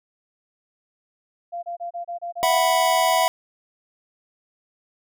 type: tone bursts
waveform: sine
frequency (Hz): 692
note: F5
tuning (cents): -16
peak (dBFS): -27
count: 8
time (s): 1.52-2.603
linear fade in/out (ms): 20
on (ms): 110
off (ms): 29
type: chord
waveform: square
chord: E suspended second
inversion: none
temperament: equal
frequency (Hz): 659.3 / 740 / 987.8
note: E5 / F#5 / B5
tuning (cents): 0 / 0 / 0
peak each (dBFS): -22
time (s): 2.43-3.28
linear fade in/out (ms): 0
effects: none